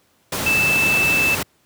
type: tone in noise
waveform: sine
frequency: 2637 Hz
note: E7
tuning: in tune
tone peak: -15 dBFS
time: 0.46-1.35 s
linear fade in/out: 5 ms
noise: pink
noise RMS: -23 dBFS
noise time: 0.32-1.43 s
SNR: +5 dB
effects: pink hiss -60 dBFS RMS until 1.65 s + high-pass 100 Hz 12 dB/octave